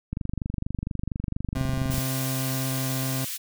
click train, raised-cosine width 5 ms, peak -16 dBFS, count 46, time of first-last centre 0.13-1.982 s, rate 24.3 Hz
30% pulse tone, 131.8 Hz, C3, 13 cents sharp, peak -24 dBFS, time 1.55-3.25 s, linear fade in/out 5 ms
white high-pass noise, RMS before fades -33 dBFS, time 1.9-3.38 s, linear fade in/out 20 ms, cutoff 2300 Hz, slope 12 dB/octave
effects none

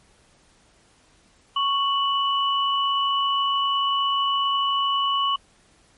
sine tone pair together, 1108.7 / 2960 Hz, C#6 / F#7, 0 / 0 cents, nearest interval octave + perfect fourth, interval 1700 cents, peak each -21 / -24 dBFS, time 1.56-5.36 s, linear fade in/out 5 ms, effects pink hiss -58 dBFS RMS until 5.97 s + MP3 48 kbps

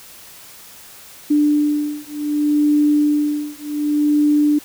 sine beating tone pair, 295.8 / 296.46 Hz, D4 / D4, +13 / +16 cents, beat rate 0.66 Hz, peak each -17 dBFS, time 1.3-4.59 s, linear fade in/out 10 ms, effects white hiss -41 dBFS RMS until 4.64 s

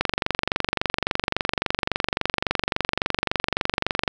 click train, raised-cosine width 0.3 ms, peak -4 dBFS, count 97, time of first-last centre 0.01-4.078 s, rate 23.6 Hz, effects none

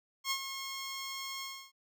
10% pulse tone with ADSR envelope, 1081 Hz, C#6, 44 cents flat, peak -21 dBFS, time 0.24-1.72 s, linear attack 67 ms, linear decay 74 ms, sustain -9 dB, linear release 300 ms, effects none

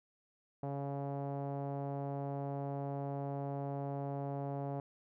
sawtooth tone with low-pass filter, 140 Hz, C#3, 18 cents sharp, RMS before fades -39 dBFS, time 0.63-4.8 s, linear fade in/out 2 ms, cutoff 720 Hz, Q 2.7, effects none

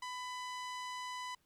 sawtooth tone with low-pass filter, 999 Hz, B5, 20 cents sharp, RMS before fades -43 dBFS, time 0.02-1.35 s, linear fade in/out 5 ms, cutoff 7600 Hz, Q 0.79, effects pink hiss -75 dBFS RMS until 1.45 s

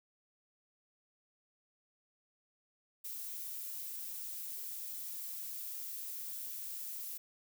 violet noise, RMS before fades -43 dBFS, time 3.04-7.18 s, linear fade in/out 10 ms, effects none

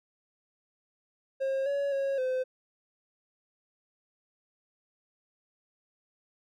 triangle tone with pitch steps, 537 / 563 / 548 / 514 Hz, C5 / C#5 / C#5 / C5, +45 / +27 / -20 / -31 cents, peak -25 dBFS, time 1.4-2.44 s, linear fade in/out 20 ms, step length 260 ms, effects none

